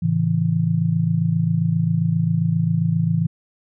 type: chord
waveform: sine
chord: A major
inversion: none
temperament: just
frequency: 110 / 137.5 / 165 Hz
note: A2 / C#3 / E3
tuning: 0 / -14 / +2 cents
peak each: -23 / -24 / -18 dBFS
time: 0.02-3.27 s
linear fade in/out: 10 ms
effects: none